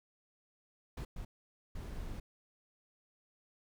brown noise bursts at uneven times, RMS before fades -42 dBFS, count 3, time 0.97-1.05 / 1.16-1.25 / 1.75-2.2 s, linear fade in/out 5 ms, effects none

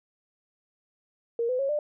sine tone with pitch steps, 466.2 / 505.5 / 548 / 594.2 Hz, A#4 / B4 / C#5 / D5, 0 / +40 / -20 / +20 cents, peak -24 dBFS, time 1.39-1.79 s, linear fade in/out 2 ms, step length 100 ms, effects none

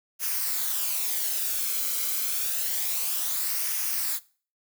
blue noise with flanger, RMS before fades -28 dBFS, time 0.19-4.2 s, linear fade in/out 50 ms, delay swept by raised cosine 0.25 to 1.12 ms, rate 0.28 Hz, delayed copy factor -0.5, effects noise-tail reverb RT60 0.4 s tail -20 dB re dry

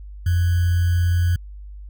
sine tone with sample-and-hold, 87.31 Hz, F2, in tune, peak -15 dBFS, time 0.26-1.36 s, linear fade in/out 5 ms, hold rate 1575 Hz, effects added 50 Hz sine -34 dBFS peak until 1.89 s

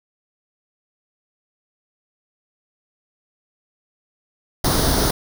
pink noise with comb filter, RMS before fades -18 dBFS, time 4.64-5.11 s, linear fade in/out 5 ms, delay 0.2 ms, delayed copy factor +0.7, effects none

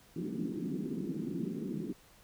pink band-pass noise, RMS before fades -37 dBFS, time 0.16-1.93 s, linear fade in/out 5 ms, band 160 to 370 Hz, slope 48 dB/octave, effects pink hiss -61 dBFS RMS until 2.23 s

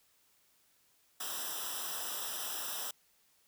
white noise with comb filter, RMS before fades -39 dBFS, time 1.2-2.91 s, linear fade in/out 5 ms, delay 0.45 ms, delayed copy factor -1, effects white hiss -70 dBFS RMS until 3.47 s

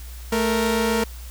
sawtooth tone pair together, 219.3 / 466.2 Hz, A3 / A#4, -6 / 0 cents, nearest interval octave + minor second, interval 1306 cents, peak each -18 dBFS, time 0.32-1.04 s, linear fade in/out 5 ms, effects added 60 Hz sine -34 dBFS peak until 1.3 s + white hiss -45 dBFS RMS until 1.3 s

